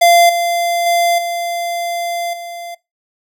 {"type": "tone with level steps", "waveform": "square", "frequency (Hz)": 690, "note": "F5", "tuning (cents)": -21, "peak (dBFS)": [-7, -15, -12, -19, -27], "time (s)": [0.01, 2.75], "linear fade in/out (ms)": 10, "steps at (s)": [0.29, 0.86, 1.18, 2.33], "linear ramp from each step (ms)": 5, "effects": ["noise-tail reverb RT60 0.2 s tail -20 dB re dry"]}